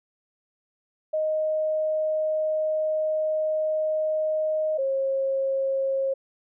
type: tone pair in turn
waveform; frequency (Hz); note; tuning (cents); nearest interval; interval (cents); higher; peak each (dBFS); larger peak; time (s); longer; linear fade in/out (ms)
sine; 622.3 / 539.3; D#5 / C#5; 0 / -48; major second; 248; first; -22; neither; 1.13-4.78 / 4.78-6.14; first; 10
effects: none